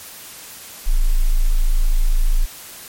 sine tone, 27.5 Hz, A0, in tune, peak -11 dBFS, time 0.86-2.46 s, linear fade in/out 20 ms, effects white hiss -37 dBFS RMS until 2.88 s + MP3 64 kbps

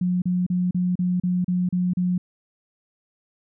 sine tone bursts, 180 Hz, F#3, 47 cents flat, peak -19 dBFS, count 9, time 0.01-2.18 s, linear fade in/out 5 ms, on 210 ms, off 35 ms, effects none

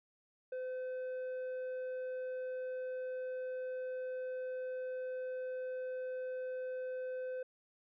sine tone with tanh clipping, 511 Hz, C5, 41 cents flat, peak -39 dBFS, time 0.52-7.43 s, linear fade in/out 5 ms, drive 6 dB, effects none

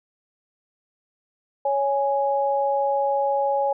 sine tone pair together, 556.7 / 830.6 Hz, C#5 / G#5, +7 / 0 cents, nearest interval perfect fifth, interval 693 cents, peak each -22 dBFS, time 1.65-3.73 s, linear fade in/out 5 ms, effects none

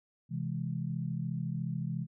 sine chord, C augmented, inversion none, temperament equal, 130.81 / 164.81 / 207.7 Hz, C3 / E3 / G#3, 0 / 0 / 0 cents, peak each -36 / -35 / -40 dBFS, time 0.29-2.07 s, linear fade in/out 50 ms, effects none

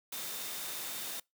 sine tone in noise, 3637 Hz, A#7, 43 cents flat, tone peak -49 dBFS, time 0.12-1.2 s, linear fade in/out 5 ms, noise white, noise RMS -40 dBFS, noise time 0.12-1.2 s, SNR -12 dB, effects noise-tail reverb RT60 0.2 s tail -25 dB re dry + high-pass 150 Hz 12 dB/octave

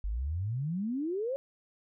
sine exponential sweep, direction up, 46.88 to 561 Hz, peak -30 dBFS, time 0.04-1.36 s, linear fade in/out 0 ms, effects none

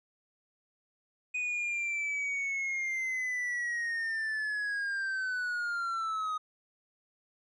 triangle linear sweep, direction down, 2489 to 1244.5 Hz, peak -29 dBFS, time 1.34-6.38 s, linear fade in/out 10 ms, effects resampled to 22050 Hz

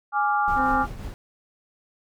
sine chord, D diminished, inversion second, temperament equal, 830.6 / 1174.7 / 1396.9 Hz, Ab5 / D6 / F6, 0 / 0 / 0 cents, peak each -22 / -25 / -26 dBFS, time 0.12-0.87 s, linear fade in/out 50 ms
brown noise with tremolo, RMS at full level -32 dBFS, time 0.48-1.14 s, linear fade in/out 0 ms, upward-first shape triangle, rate 5.7 Hz, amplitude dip 45%
harmonic tone, 260.8 Hz, C4, 5 cents flat, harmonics 1 / 2 / 3 / 4 / 5 / 6 / 7, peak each -27 / -33 / -37 / -39 / -41 / -43 / -44 dBFS, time 0.55-0.86 s, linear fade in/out 50 ms
effects none

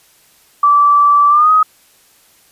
sine tone with pitch glide, 1161 to 1258.8 Hz, D6 to D#6, -20 to +20 cents, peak -6 dBFS, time 0.63-1.63 s, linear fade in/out 5 ms, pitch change +140 cents, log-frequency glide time 1.29-1.51 s, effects white hiss -50 dBFS RMS until 2.51 s + resampled to 32000 Hz

